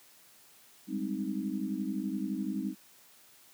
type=chord; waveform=sine; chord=Ab major seventh; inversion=third; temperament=equal; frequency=196 / 207.7 / 261.6 / 311.1 Hz; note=G3 / Ab3 / C4 / Eb4; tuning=0 / 0 / 0 / 0 cents; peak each=-36 / -37 / -37 / -37 dBFS; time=0.87-2.75 s; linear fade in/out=50 ms; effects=white hiss -59 dBFS RMS until 3.53 s + high-pass 100 Hz 12 dB/octave